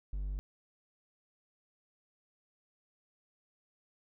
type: tone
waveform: triangle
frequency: 49.05 Hz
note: G1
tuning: 2 cents sharp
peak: -32 dBFS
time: 0.13-0.39 s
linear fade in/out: 0 ms
effects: none